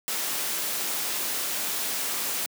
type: noise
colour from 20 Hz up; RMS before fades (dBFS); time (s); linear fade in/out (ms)
white; -29; 0.08-2.46; 0
effects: high-pass 200 Hz 12 dB/octave